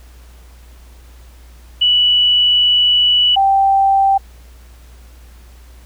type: tone pair in turn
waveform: sine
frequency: 2953 / 782.1 Hz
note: F#7 / G5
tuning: -4 / -4 cents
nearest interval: octave + major seventh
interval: 2300 cents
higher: first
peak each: -9 dBFS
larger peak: neither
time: 1.81-3.36 / 3.36-4.18 s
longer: first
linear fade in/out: 10 ms
effects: added 60 Hz sine -38 dBFS peak until 5.85 s + pink hiss -49 dBFS RMS until 5.85 s